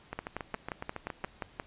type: two click trains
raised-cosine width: 0.5 ms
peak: -19 / -21 dBFS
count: 9 / 9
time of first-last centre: 0.19-1.598 / 0.13-1.241 s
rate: 5.68 / 7.2 Hz
effects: pink hiss -58 dBFS RMS until 1.66 s + resampled to 8000 Hz